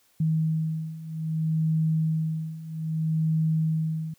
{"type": "beating tone pair", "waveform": "sine", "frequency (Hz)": [158.5, 159.12], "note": ["D#3", "D#3"], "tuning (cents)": [32, 39], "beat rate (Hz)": 0.62, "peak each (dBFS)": [-28, -25], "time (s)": [0.2, 4.14], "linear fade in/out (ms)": 5, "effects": ["white hiss -64 dBFS RMS until 4.18 s"]}